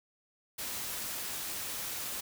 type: noise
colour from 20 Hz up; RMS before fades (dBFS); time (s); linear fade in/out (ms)
white; -38; 0.58-2.21; 10
effects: none